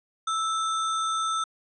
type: tone with sample-and-hold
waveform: sine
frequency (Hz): 1318.5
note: E6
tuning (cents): 0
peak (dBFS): -24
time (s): 0.27-1.44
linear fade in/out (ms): 5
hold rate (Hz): 4900
effects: resampled to 22050 Hz